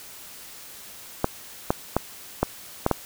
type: clicks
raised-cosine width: 1 ms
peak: -5 dBFS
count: 6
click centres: 1.244 / 1.705 / 1.966 / 2.43 / 2.864 / 2.913 s
effects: white hiss -43 dBFS RMS until 3.05 s